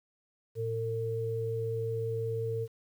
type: tone pair together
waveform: sine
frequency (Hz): 113.2 / 452.8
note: A2 / A4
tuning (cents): +50 / +50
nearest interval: 2 octaves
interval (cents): 2400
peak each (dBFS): -34 / -32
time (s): 0.55-2.68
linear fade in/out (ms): 50
effects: 10-bit